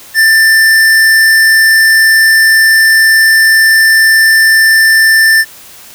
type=tone with hard clipping; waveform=sine; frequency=1779 Hz; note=A6; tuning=19 cents sharp; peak=-5 dBFS; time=0.14-5.45 s; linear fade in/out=50 ms; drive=16 dB; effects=white hiss -34 dBFS RMS until 5.94 s